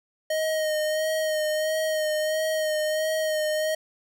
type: tone with vibrato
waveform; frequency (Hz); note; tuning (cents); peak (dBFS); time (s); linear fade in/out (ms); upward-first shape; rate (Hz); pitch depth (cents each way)
square; 622.3; D#5; 0; -24; 0.3-3.75; 5; sine; 1.5; 26
effects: none